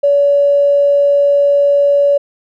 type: tone with tanh clipping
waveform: triangle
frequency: 569 Hz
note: C#5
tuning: 45 cents sharp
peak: -7 dBFS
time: 0.03-2.18 s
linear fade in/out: 10 ms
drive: 3 dB
effects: none